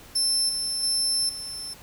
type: tone with level steps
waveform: 30% pulse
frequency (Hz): 5310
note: E8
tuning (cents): +12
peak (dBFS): -17 / -22 / -18 / -29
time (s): 0.15-1.74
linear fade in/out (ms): 10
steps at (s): 0.49 / 0.83 / 1.29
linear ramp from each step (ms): 2
effects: pink hiss -48 dBFS RMS until 1.82 s